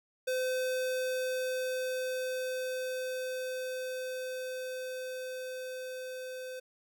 square tone with level ramp, 512 Hz, C5, 38 cents flat, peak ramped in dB -30 to -40 dBFS, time 0.27-6.6 s, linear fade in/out 10 ms, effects none

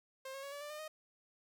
sawtooth tone with pitch steps, 530 / 544.3 / 558.9 / 574 / 589.4 / 605.3 / 621.6 Hz, C5 / C#5 / C#5 / D5 / D5 / D#5 / D#5, +22 / -32 / +14 / -40 / +6 / -48 / -2 cents, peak -40 dBFS, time 0.25-0.88 s, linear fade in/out 5 ms, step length 90 ms, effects none

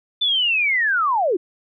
sine linear sweep, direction down, 3551 to 318.3 Hz, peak -16 dBFS, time 0.21-1.37 s, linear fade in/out 10 ms, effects none

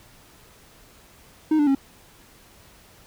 triangle tone with pitch steps, 311.1 / 293.7 / 272.6 Hz, D#4 / D4 / C#4, 0 / 0 / -29 cents, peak -14 dBFS, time 1.51-1.75 s, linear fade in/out 5 ms, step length 80 ms, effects pink hiss -52 dBFS RMS until 3.06 s

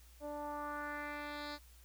10% pulse tone with low-pass filter sweep, 293.7 Hz, D4, in tune, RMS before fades -43 dBFS, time 0.2-1.59 s, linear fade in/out 50 ms, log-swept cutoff 600 to 4800 Hz, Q 2.4, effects added 60 Hz sine -58 dBFS peak until 1.84 s + white hiss -65 dBFS RMS until 1.84 s

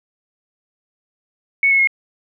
sine tone with pitch steps, 2214 / 2186 / 2158 Hz, C#7 / C#7 / C#7, -3 / -25 / -47 cents, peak -11 dBFS, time 1.63-1.873 s, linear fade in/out 2 ms, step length 81 ms, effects none

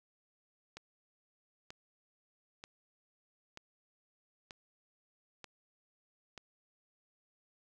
click train, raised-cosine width 0.2 ms, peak -29 dBFS, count 7, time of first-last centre 0.77-6.377 s, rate 1.07 Hz, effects none

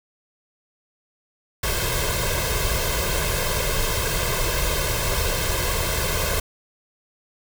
pink noise with comb filter, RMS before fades -23 dBFS, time 1.63-6.4 s, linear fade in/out 5 ms, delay 1.9 ms, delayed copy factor +0.8, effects none

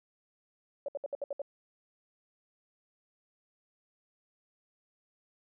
sine tone bursts, 565 Hz, C#5, 33 cents sharp, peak -32 dBFS, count 7, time 0.86-1.418 s, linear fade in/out 2 ms, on 24 ms, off 65 ms, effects none

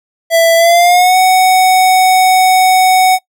square tone with pitch glide, 664 to 745.3 Hz, E5 to F#5, +12 to +12 cents, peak -6 dBFS, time 0.3-3.19 s, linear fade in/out 50 ms, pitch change +200 cents, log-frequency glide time 0.56-1.17 s, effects noise-tail reverb RT60 0.1 s tail -20 dB re dry

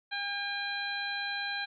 harmonic tone, 805 Hz, G5, 46 cents sharp, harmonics 1 / 2 / 3 / 4 / 5, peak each -40 / -35 / -41 / -44 / -38 dBFS, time 0.11-1.66 s, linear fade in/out 20 ms, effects none

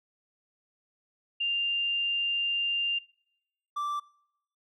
sine / triangle tone pair in turn, 2794 / 1171 Hz, F7 / D6, 0 / -5 cents, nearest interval octave + minor third, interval 1505 cents, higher first, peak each -26 / -27 dBFS, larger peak first, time 1.4-2.99 / 3.76-4 s, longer first, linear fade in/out 10 ms, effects noise-tail reverb RT60 0.8 s tail -24 dB re dry

